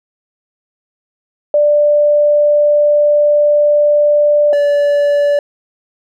sine / triangle tone pair in turn, 590 / 577.9 Hz, D5 / D5, +8 / -28 cents, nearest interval unison, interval 36 cents, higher first, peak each -7 dBFS, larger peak neither, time 1.54-4.53 / 4.53-5.39 s, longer first, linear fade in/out 2 ms, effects none

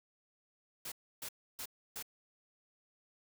white noise bursts, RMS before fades -43 dBFS, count 4, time 0.85-2.026 s, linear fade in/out 5 ms, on 69 ms, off 300 ms, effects none

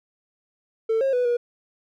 triangle tone with pitch steps, 447.2 / 539 / 494.5 / 480.3 Hz, A4 / C#5 / B4 / B4, +28 / -49 / +2 / -48 cents, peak -16 dBFS, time 0.89-1.37 s, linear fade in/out 10 ms, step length 120 ms, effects tanh soft clip ceiling -14 dBFS

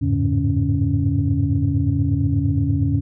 sine tone cluster, 84.4 / 100.4 / 108.9 / 141.2 / 279.8 Hz, E2 / G2 / A2 / C#3 / C#4, +41 / +42 / -17 / +32 / +16 cents, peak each -22 dBFS, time 0.01-3.01 s, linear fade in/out 20 ms, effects tanh soft clip ceiling -7 dBFS

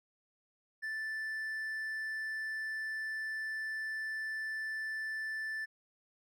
triangle tone, 1760 Hz, A6, in tune, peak -34 dBFS, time 0.82-5.66 s, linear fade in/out 20 ms, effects none

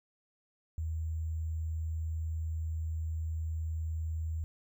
sine tone with sample-and-hold, 80.2 Hz, E2, 47 cents flat, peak -32 dBFS, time 0.78-4.44 s, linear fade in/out 0 ms, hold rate 7350 Hz, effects none

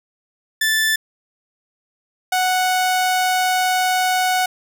sawtooth tone pair in turn, 1758 / 739.1 Hz, A6 / F#5, -2 / -2 cents, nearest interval octave + minor third, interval 1500 cents, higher first, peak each -12 dBFS, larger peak neither, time 0.61-0.96 / 2.32-4.46 s, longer second, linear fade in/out 5 ms, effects none

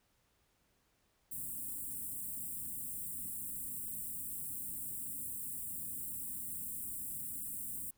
white band-stop noise, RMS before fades -42 dBFS, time 1.31-7.91 s, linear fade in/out 10 ms, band 300 to 7800 Hz, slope 96 dB/octave, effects pink hiss -75 dBFS RMS until 7.97 s

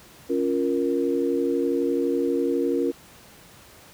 sine chord, Bb minor, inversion first, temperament equal with one note detuned, 277.2 / 349.2 / 468.1 Hz, Db4 / F4 / Bb4, 0 / 0 / +7 cents, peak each -25 dBFS, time 0.29-2.92 s, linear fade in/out 20 ms, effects pink hiss -49 dBFS RMS until 3.93 s + high-pass 60 Hz 12 dB/octave

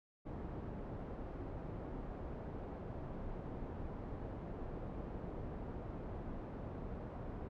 pink low-pass noise, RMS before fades -45 dBFS, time 0.25-7.49 s, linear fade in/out 20 ms, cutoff 710 Hz, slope 12 dB/octave, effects none

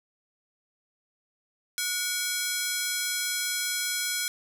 10% pulse ring-modulated tone, 1855 Hz, A#6, 9 cents flat, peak -15 dBFS, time 1.78-4.28 s, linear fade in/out 0 ms, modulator 400 Hz, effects none

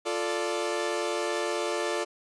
sawtooth chord, D minor, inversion first, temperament equal, 349.2 / 440 / 587.3 Hz, F4 / A4 / D5, 0 / 0 / 0 cents, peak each -28 dBFS, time 0.05-2.05 s, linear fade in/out 20 ms, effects resampled to 22050 Hz

